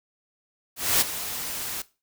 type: noise with ADSR envelope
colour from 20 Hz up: white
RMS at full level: -19 dBFS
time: 0.76-1.82 s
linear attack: 250 ms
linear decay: 19 ms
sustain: -13 dB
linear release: 4 ms
effects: noise-tail reverb RT60 0.3 s tail -19 dB re dry

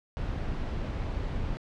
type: noise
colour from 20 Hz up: brown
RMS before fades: -32 dBFS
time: 0.17-1.57 s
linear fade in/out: 0 ms
effects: low-pass 4000 Hz 12 dB/octave

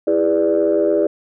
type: chord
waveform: sine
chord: E dominant seventh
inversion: none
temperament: equal with one note detuned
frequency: 329.6 / 406.5 / 493.9 / 587.3 Hz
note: E4 / G#4 / B4 / D5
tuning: 0 / -37 / 0 / 0 cents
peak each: -18 / -17 / -22 / -17 dBFS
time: 0.07-1.07 s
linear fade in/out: 5 ms
effects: tanh soft clip ceiling -6 dBFS

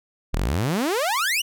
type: exponential sweep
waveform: sawtooth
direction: up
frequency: 33.84 to 3035 Hz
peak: -17 dBFS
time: 0.33-1.42 s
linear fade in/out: 10 ms
effects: none

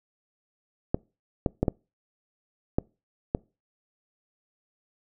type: clicks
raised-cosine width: 2 ms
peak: -9 dBFS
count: 6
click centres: 0.945 / 1.462 / 1.63 / 1.682 / 2.785 / 3.349 s
effects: noise-tail reverb RT60 0.3 s tail -26 dB re dry

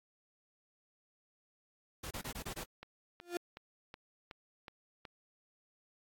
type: noise bursts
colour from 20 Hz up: pink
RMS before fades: -43 dBFS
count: 6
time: 2.03-2.64 s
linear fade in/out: 10 ms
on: 80 ms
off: 26 ms
type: click train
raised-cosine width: 0.3 ms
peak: -31 dBFS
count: 7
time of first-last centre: 2.83-5.052 s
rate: 2.7 Hz
type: tone with exponential growth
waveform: 35% pulse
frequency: 349.2 Hz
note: F4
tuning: in tune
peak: -29 dBFS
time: 3.21-3.37 s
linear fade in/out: 1 ms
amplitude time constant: 33 ms
effects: AAC 64 kbps

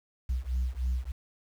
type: beating tone pair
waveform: sine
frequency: 61.3 / 64.6 Hz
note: B1 / C2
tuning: -12 / -21 cents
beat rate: 3.3 Hz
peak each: -29 / -29 dBFS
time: 0.29-1.12 s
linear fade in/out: 10 ms
effects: tanh soft clip ceiling -24 dBFS + 9-bit

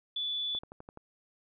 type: tone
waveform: sine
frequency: 3461 Hz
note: A7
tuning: 29 cents flat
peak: -31 dBFS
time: 0.16-0.59 s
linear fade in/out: 5 ms
type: click train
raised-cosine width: 1 ms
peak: -32 dBFS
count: 6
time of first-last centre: 0.55-0.974 s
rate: 11.8 Hz
effects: none

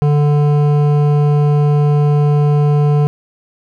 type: tone with hard clipping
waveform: sine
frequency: 146.83 Hz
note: D3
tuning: in tune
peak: -11 dBFS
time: 0.02-3.07 s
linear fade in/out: 0 ms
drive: 12 dB
effects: none

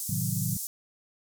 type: band-pass noise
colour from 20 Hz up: white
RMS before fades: -35 dBFS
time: 0-0.67 s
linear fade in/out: 0 ms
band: 6100 to 15000 Hz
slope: 24 dB/octave
type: chord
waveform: sine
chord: A diminished seventh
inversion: none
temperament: equal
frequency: 110 / 130.81 / 155.56 / 185 Hz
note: A2 / C3 / Eb3 / Gb3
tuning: 0 / 0 / 0 / 0 cents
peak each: -33 dBFS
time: 0.09-0.57 s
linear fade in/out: 5 ms
effects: none

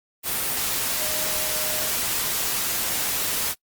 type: tone in noise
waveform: sine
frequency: 616 Hz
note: D#5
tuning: 17 cents flat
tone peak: -35 dBFS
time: 0.96-1.91 s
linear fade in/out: 50 ms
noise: white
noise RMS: -25 dBFS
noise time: 0.23-3.55 s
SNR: -13 dB
effects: noise-tail reverb RT60 0.1 s tail -24 dB re dry + Opus 32 kbps

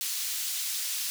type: high-pass noise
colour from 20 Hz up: pink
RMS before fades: -32 dBFS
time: 0.01-1.1 s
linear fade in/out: 0 ms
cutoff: 4000 Hz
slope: 12 dB/octave
effects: none

